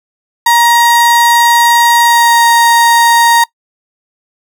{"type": "tone with pitch glide", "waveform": "35% pulse", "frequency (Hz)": [943, 934.9], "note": ["A#5", "A#5"], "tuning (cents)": [20, 5], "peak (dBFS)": -3, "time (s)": [0.46, 3.44], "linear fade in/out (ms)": 5, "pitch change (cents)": -15, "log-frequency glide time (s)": [2.03, 2.44], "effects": ["noise-tail reverb RT60 0.1 s tail -22 dB re dry"]}